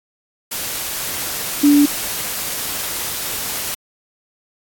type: tone in noise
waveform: sine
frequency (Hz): 289.2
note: D4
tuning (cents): -27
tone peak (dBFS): -8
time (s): 1.63-1.86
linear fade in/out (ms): 10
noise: white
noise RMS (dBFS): -24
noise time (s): 0.51-3.75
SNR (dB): +13
effects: AAC 64 kbps